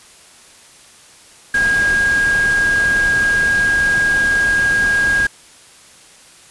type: tone in noise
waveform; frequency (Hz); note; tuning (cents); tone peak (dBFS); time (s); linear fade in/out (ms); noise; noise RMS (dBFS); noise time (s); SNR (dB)
sine; 1630; G#6; -33; -12; 1.54-5.27; 5; pink; -26; 1.54-5.27; +11
effects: white hiss -44 dBFS RMS until 6.5 s + resampled to 24000 Hz